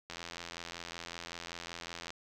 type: click train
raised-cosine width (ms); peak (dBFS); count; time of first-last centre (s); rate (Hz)
0.2; -24; 172; 0.1-2.105; 85.3
effects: none